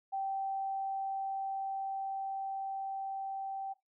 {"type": "tone with level ramp", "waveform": "sine", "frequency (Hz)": 778, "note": "G5", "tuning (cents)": -13, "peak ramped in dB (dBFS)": [-32, -36], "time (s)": [0.12, 3.74], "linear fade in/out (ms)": 20, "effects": ["noise-tail reverb RT60 0.2 s tail -18 dB re dry"]}